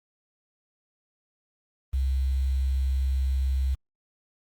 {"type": "tone with quantisation", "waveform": "sine", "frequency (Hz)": 66.2, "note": "C2", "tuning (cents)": 21, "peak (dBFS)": -22, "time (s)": [1.93, 3.75], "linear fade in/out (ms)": 10, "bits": 8, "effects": ["Opus 32 kbps"]}